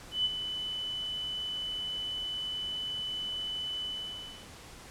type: tone with ADSR envelope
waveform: sine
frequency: 3000 Hz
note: F#7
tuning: 23 cents sharp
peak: -24 dBFS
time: 0.11-4.48 s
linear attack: 140 ms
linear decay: 32 ms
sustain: -9 dB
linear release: 640 ms
effects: pink hiss -49 dBFS RMS until 4.9 s + low-pass 10000 Hz 12 dB/octave